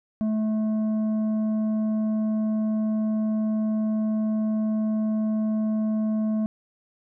triangle tone with tanh clipping, 216.8 Hz, A3, 25 cents flat, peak -23 dBFS, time 0.21-6.46 s, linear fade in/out 0 ms, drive 11 dB, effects none

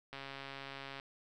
click train, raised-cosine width 0.3 ms, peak -29 dBFS, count 120, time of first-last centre 0.13-0.999 s, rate 137 Hz, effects none

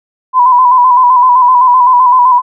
sine tone with vibrato, 998 Hz, B5, 18 cents sharp, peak -3 dBFS, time 0.33-2.42 s, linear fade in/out 50 ms, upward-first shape square, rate 7.8 Hz, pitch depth 41 cents each way, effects none

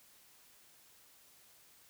silence, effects white hiss -63 dBFS RMS until 1.89 s

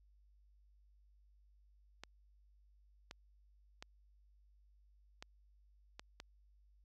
clicks, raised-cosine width 0.2 ms, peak -30 dBFS, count 6, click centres 2.036 / 3.111 / 3.825 / 5.225 / 5.995 / 6.201 s, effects added 50 Hz sine -65 dBFS peak until 6.84 s

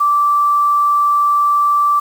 sine tone with quantisation, 1167 Hz, D6, 11 cents flat, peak -10 dBFS, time 0-2 s, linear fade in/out 10 ms, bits 6, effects none

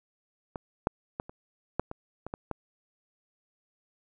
clicks, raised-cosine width 1 ms, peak -21 / -10 / -18 / -29 / -12 / -23 / -23 / -20 / -18 dBFS, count 9, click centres 0.558 / 0.871 / 1.199 / 1.295 / 1.796 / 1.914 / 2.266 / 2.339 / 2.513 s, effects none

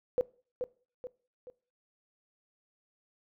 sine tone with echo, 499.4 Hz, B4, 19 cents sharp, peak -23 dBFS, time 0.18-0.21 s, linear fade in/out 0 ms, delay 430 ms, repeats 3, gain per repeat -7 dB, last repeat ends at 1.5 s, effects noise-tail reverb RT60 0.4 s tail -21 dB re dry

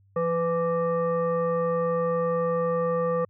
sine tone with frequency modulation, 501 Hz, B4, 25 cents sharp, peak -22 dBFS, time 0.16-3.25 s, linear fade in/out 5 ms, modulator 672 Hz, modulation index 0.83, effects added 98 Hz sine -57 dBFS peak until 3.29 s

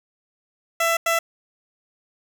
15% pulse tone bursts at uneven times, 667 Hz, E5, 20 cents sharp, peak -12 dBFS, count 2, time 0.8-0.97 / 1.06-1.19 s, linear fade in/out 5 ms, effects none

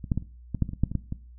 clicks, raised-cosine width 5 ms, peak -23 / -11 / -14 / -30 / -16 / -10 / -22 / -22 / -9 / -20 / -13 / -18 dBFS, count 12, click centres 0.042 / 0.118 / 0.176 / 0.224 / 0.547 / 0.623 / 0.691 / 0.734 / 0.836 / 0.916 / 0.953 / 1.124 s, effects noise-tail reverb RT60 0.4 s tail -19 dB re dry + added 60 Hz sine -45 dBFS peak until 1.38 s

